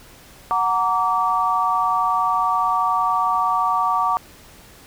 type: chord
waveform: sine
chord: Gb augmented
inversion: none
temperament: just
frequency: 740 / 925 / 1156.2 Hz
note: Gb5 / Bb5 / D6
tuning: 0 / -14 / -27 cents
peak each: -23 / -22 / -19 dBFS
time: 0.51-4.17 s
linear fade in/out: 0 ms
effects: pink hiss -46 dBFS RMS until 4.86 s